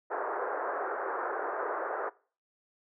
pink band-pass noise, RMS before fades -34 dBFS, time 0.1-2.1 s, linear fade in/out 20 ms, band 380 to 1600 Hz, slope 48 dB/octave, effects noise-tail reverb RT60 0.4 s tail -22 dB re dry

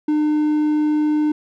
triangle tone, 302.3 Hz, D#4, 50 cents flat, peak -13 dBFS, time 0.08-1.32 s, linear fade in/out 5 ms, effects none

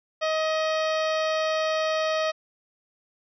harmonic tone, 630 Hz, D#5, 21 cents sharp, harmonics 1 / 2 / 3 / 4 / 5 / 6 / 7 / 8 / 9, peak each -24 / -30 / -34 / -36 / -38 / -40 / -41 / -42 / -43 dBFS, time 0.21-2.32 s, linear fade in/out 20 ms, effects none

